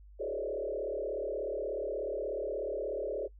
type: tone with frequency modulation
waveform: sine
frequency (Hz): 488.9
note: B4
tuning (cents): -18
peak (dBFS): -32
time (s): 0.19-3.28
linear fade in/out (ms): 20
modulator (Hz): 36.6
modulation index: 3
effects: noise-tail reverb RT60 0.1 s tail -20 dB re dry + added 50 Hz sine -51 dBFS peak until 3.39 s